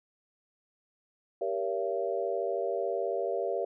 sine chord, G diminished seventh, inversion none, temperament just, 392 / 470.4 / 564.5 / 677.4 Hz, G4 / Bb4 / Db5 / Fb5, 0 / +16 / +31 / +47 cents, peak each -34 dBFS, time 1.41-3.65 s, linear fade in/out 5 ms, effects none

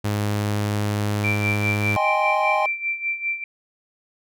sawtooth tone, 103.83 Hz, G#2, in tune, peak -17 dBFS, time 0.04-1.97 s, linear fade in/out 10 ms
sine tone with tremolo, 2349 Hz, D7, in tune, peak -20 dBFS, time 1.24-3.44 s, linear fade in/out 2 ms, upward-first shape sine, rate 5 Hz, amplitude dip 75%
triangle chord, Ab major seventh, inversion second, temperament equal, 622.3 / 784 / 830.6 / 1046.5 Hz, Eb5 / G5 / Ab5 / C6, 0 / 0 / 0 / 0 cents, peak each -22 dBFS, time 1.96-2.66 s, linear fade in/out 2 ms
effects none

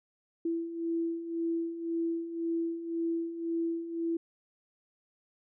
sine beating tone pair, 331.7 / 333.6 Hz, E4 / E4, +11 / +21 cents, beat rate 1.9 Hz, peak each -37 / -31 dBFS, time 0.45-4.17 s, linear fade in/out 5 ms, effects none

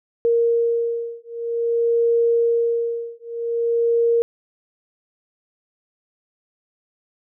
sine beating tone pair, 466.2 / 466.71 Hz, A#4 / A#4, 0 / +2 cents, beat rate 0.51 Hz, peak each -20 dBFS, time 0.25-4.22 s, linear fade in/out 0 ms, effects none

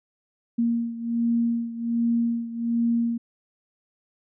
sine beating tone pair, 233.1 / 234.4 Hz, A#3 / A#3, 0 / +10 cents, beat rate 1.3 Hz, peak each -23 / -27 dBFS, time 0.58-3.18 s, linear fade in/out 10 ms, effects none

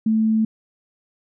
sine tone, 220 Hz, A3, in tune, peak -15 dBFS, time 0.06-0.45 s, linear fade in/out 5 ms, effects none

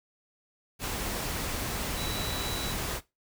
sine tone in noise, 3932 Hz, B7, 8 cents flat, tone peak -38 dBFS, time 1.95-2.75 s, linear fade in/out 50 ms, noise pink, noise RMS -33 dBFS, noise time 0.79-3.01 s, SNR -8 dB, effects noise-tail reverb RT60 0.2 s tail -17 dB re dry

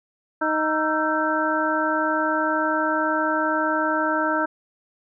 harmonic tone with a mistuned harmonic, 311.1 Hz, D#4, in tune, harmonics 1 / 2 / 3 / 4 / 5, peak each -26 / -26 / -26 / -26 / -26 dBFS, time 0.41-4.46 s, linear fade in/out 10 ms, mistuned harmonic 4, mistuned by +120 cents, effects none

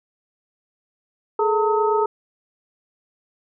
sine tone cluster, 421.9 / 450.2 / 906 / 1274 Hz, G#4 / A4 / A#5 / D#6, +27 / +40 / -50 / +41 cents, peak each -19 / -27 / -21 / -25 dBFS, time 1.39-2.06 s, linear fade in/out 5 ms, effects none

